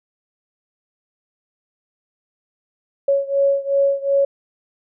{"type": "beating tone pair", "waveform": "sine", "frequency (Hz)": [554.4, 557.1], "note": ["C#5", "C#5"], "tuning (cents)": [0, 9], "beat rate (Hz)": 2.7, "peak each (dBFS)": [-17, -19], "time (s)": [3.08, 4.25], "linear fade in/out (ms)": 5, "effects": []}